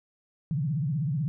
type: tone with vibrato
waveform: sine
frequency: 146.83 Hz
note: D3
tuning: in tune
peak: -25 dBFS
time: 0.51-1.28 s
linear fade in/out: 0 ms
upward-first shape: triangle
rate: 16 Hz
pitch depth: 300 cents each way
effects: none